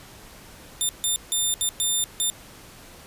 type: tone bursts at uneven times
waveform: 10% pulse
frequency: 3600 Hz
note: A7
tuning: 39 cents sharp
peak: -13 dBFS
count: 6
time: 0.81-0.89 / 1.04-1.16 / 1.32-1.54 / 1.61-1.69 / 1.8-2.04 / 2.2-2.3 s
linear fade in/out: 0 ms
effects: pink hiss -46 dBFS RMS until 3.06 s + resampled to 32000 Hz